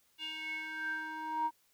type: tone with band-pass filter sweep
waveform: square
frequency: 314.3 Hz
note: D#4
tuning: 18 cents sharp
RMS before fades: -38 dBFS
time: 0.18-1.51 s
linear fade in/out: 50 ms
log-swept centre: 3000 to 900 Hz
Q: 7.4
effects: white hiss -71 dBFS RMS until 1.73 s